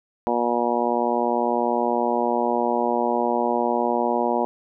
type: harmonic tone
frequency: 119.8 Hz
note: A#2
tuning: 48 cents sharp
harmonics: 2 / 3 / 4 / 5 / 6 / 7 / 8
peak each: -27 / -27 / -27 / -27 / -27 / -27 / -27 dBFS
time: 0.27-4.45 s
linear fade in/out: 0 ms
effects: none